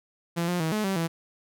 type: tone with pitch steps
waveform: sawtooth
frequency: 170 / 177.2 / 160.3 / 213.5 / 193 / 165.8 Hz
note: F3 / F3 / E3 / G#3 / G3 / E3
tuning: -46 / +25 / -48 / +48 / -27 / +10 cents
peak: -21 dBFS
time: 0.36-1.08 s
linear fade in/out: 20 ms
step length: 120 ms
effects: none